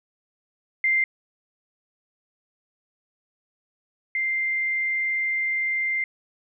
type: tone pair in turn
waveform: sine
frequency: 2093 / 2093 Hz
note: C7 / C7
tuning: 0 / 0 cents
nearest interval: unison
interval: 0 cents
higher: neither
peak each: -18 / -22 dBFS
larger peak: first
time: 0.84-1.04 / 4.15-6.04 s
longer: second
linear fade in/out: 2 ms
effects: none